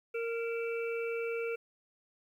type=harmonic tone with a mistuned harmonic; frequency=462.5 Hz; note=A#4; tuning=14 cents flat; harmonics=1 / 3 / 5 / 6; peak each=-33 / -44 / -43 / -45 dBFS; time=0.14-1.56 s; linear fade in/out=10 ms; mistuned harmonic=6; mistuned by=-67 cents; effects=11-bit